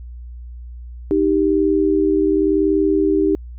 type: tone pair together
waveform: sine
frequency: 311.1 / 392 Hz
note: D#4 / G4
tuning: 0 / 0 cents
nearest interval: major third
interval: 400 cents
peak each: -16 dBFS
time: 1.11-3.35 s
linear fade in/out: 0 ms
effects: added 60 Hz sine -31 dBFS peak until 3.58 s